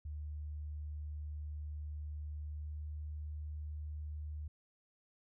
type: tone with pitch glide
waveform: sine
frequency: 75 to 75.57 Hz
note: D2 to D#2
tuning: +37 to -50 cents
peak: -40 dBFS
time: 0.05-4.48 s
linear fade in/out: 5 ms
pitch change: +13 cents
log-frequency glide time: 2.47-2.78 s
effects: none